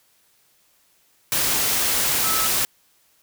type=tone in noise; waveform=sine; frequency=1300 Hz; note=E6; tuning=24 cents flat; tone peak=-26 dBFS; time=2.24-2.47 s; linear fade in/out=0 ms; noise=white; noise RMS=-21 dBFS; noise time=1.32-2.65 s; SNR=-8 dB; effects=white hiss -61 dBFS RMS until 3.22 s